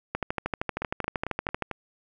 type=two click trains; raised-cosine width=0.5 ms; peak=-12 / -16 dBFS; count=20 / 5; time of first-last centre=0.15-1.623 / 0.82-1.713 s; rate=12.9 / 4.48 Hz; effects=none